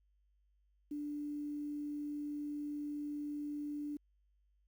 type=tone with quantisation; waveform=sine; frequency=293.7 Hz; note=D4; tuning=in tune; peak=-38 dBFS; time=0.91-3.97 s; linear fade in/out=5 ms; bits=11; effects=added 50 Hz sine -70 dBFS peak until 4.67 s